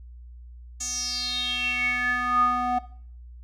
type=tone with band-pass filter sweep; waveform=square; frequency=246.9 Hz; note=B3; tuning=in tune; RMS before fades=-26 dBFS; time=0.8-2.79 s; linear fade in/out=10 ms; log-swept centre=6900 to 820 Hz; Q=8.2; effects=noise-tail reverb RT60 0.5 s tail -17 dB re dry + added 60 Hz sine -41 dBFS peak until 3.43 s